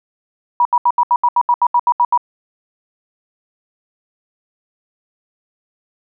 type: tone bursts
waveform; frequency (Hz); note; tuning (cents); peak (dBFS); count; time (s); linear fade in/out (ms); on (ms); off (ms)
sine; 966; B5; -39; -9; 13; 0.6-2.176; 2; 52; 75
effects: none